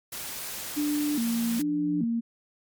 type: noise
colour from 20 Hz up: white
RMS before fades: -36 dBFS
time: 0.12-1.62 s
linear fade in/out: 5 ms
type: tone with exponential growth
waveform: sine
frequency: 173.5 Hz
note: F3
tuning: 11 cents flat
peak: -28 dBFS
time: 0.47-2.04 s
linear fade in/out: 2 ms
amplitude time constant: 340 ms
type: tone with vibrato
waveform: sine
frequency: 261.6 Hz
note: C4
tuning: in tune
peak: -24 dBFS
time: 0.76-2.21 s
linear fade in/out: 20 ms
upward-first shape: square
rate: 1.2 Hz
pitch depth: 210 cents each way
effects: MP3 96 kbps